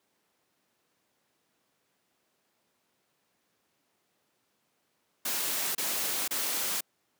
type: noise bursts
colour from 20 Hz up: white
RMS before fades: -31 dBFS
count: 3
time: 5.25-6.808 s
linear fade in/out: 5 ms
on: 500 ms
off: 29 ms
effects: pink hiss -74 dBFS RMS until 7.19 s + high-pass 200 Hz 12 dB/octave